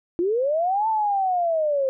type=linear two-way sweep; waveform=sine; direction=up then down; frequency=330 to 895 to 521 Hz; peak=-19 dBFS; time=0.19-1.89 s; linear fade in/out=0 ms; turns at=0.88 s; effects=none